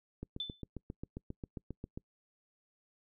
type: click train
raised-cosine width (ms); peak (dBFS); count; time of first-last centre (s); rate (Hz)
3; -28; 14; 0.23-1.975; 7.45
type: tone with exponential decay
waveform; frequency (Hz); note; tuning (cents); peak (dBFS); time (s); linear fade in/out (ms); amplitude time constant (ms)
sine; 3520; A7; 0; -32; 0.4-0.62; 2; 47
effects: noise-tail reverb RT60 0.1 s tail -26 dB re dry